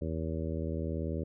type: harmonic tone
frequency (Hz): 80.2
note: E2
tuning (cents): -47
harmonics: 1 / 2 / 3 / 4 / 5 / 6 / 7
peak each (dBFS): -35 / -38 / -40 / -41 / -42 / -43 / -43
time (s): 0.01-1.24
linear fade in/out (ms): 10
effects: none